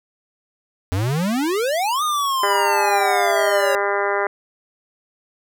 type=exponential two-way sweep; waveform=square; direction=up then down; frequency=87.2 to 1243 to 551 Hz; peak=-19 dBFS; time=0.92-3.75 s; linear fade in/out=0 ms; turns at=2.03 s
type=harmonic tone; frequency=201 Hz; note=G3; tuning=44 cents sharp; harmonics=2 / 3 / 4 / 5 / 6 / 7 / 8 / 9 / 10; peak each=-23 / -25 / -26 / -27 / -28 / -28 / -29 / -30 / -30 dBFS; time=2.43-4.27 s; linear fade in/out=2 ms
effects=none